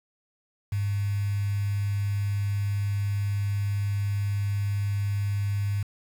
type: tone with quantisation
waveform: sine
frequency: 101 Hz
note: G#2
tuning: 48 cents flat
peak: -24 dBFS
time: 0.72-5.83 s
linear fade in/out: 5 ms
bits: 7
effects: none